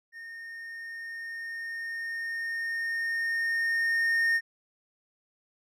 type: tone with level ramp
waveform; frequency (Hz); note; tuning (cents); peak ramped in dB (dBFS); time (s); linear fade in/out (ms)
triangle; 1835; A#6; -28; -39 to -20; 0.12-4.41; 50
effects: none

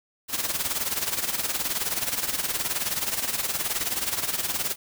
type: noise with tremolo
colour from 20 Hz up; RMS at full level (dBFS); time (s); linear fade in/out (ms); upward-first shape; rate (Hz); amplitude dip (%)
white; -25; 0.28-4.76; 50; sine; 19; 70
effects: none

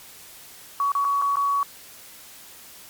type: tone with dropouts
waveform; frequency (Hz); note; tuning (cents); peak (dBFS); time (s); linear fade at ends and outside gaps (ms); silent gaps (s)
sine; 1125; C#6; +25; -19; 0.8-1.63; 1; 0.919-0.951 / 1.045-1.049 / 1.216-1.221 / 1.357-1.369
effects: white hiss -45 dBFS RMS until 2.89 s + MP3 96 kbps

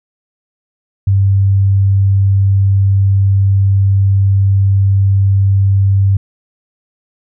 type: tone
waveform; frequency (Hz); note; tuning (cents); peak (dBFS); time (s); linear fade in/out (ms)
sine; 98; G2; 0; -7; 1.07-6.17; 5
effects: none

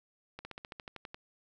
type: slowing click train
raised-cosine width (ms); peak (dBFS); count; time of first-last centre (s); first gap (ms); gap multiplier
0.3; -27; 11; 0.39-1.145; 60; 1.05
effects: none

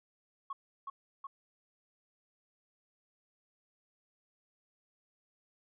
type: tone with echo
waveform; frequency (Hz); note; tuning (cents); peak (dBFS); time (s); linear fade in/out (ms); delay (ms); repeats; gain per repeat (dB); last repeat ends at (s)
sine; 1100; C#6; -14; -36; 0.5-0.53; 5; 370; 2; -2; 1.27
effects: tanh soft clip ceiling -32 dBFS

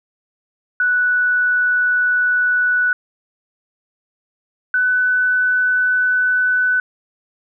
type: tone pair in turn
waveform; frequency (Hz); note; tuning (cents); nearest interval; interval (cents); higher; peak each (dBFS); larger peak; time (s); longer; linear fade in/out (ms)
sine; 1480 / 1498.1; F#6 / F#6; 0 / +21; unison; 21; second; -13; neither; 0.8-2.93 / 4.74-6.8; first; 2
effects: none

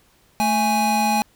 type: tone pair together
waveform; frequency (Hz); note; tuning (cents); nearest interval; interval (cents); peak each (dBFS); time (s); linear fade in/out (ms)
square; 220 / 829.4; A3 / G#5; 0 / -3; octave + major seventh; 2297; -23 / -19; 0.4-1.22; 0
effects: pink hiss -58 dBFS RMS until 1.35 s

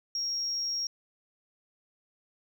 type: tone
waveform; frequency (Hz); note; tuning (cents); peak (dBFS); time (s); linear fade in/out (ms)
sine; 5588; F8; 0; -28; 0.15-0.87; 2
effects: tanh soft clip ceiling -25 dBFS

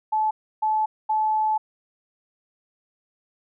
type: tone bursts at uneven times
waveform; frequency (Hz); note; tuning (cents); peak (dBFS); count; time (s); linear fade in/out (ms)
sine; 865; A5; -30; -19; 3; 0.12-0.31 / 0.62-0.86 / 1.09-1.58; 10
effects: none

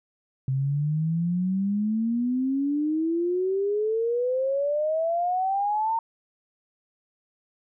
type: exponential sweep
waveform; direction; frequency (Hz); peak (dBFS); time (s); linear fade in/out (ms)
sine; up; 130.5 to 919; -22; 0.48-5.99; 2
effects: none

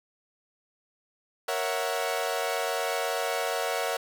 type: chord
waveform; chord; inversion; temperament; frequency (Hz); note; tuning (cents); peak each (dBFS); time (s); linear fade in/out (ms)
sawtooth; F# dominant seventh; first; equal; 466.2 / 554.4 / 659.3 / 740; A#4 / C#5 / E5 / F#5; 0 / 0 / 0 / 0; -29; 1.48-3.97; 5
effects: none

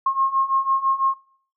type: beating tone pair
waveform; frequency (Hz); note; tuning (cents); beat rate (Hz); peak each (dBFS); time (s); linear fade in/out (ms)
sine; 1072 / 1078; C6 / C#6; +42 / -49; 6; -22 / -20; 0.06-1.14; 5
effects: noise-tail reverb RT60 0.5 s tail -17 dB re dry

